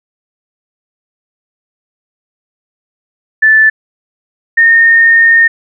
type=tone pair in turn; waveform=sine; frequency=1755 / 1833.9 Hz; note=A6 / A#6; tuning=-5 / -29 cents; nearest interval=minor second; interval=76 cents; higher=second; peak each=-3 dBFS; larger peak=neither; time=3.42-3.7 / 4.57-5.48 s; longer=second; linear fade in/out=10 ms; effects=none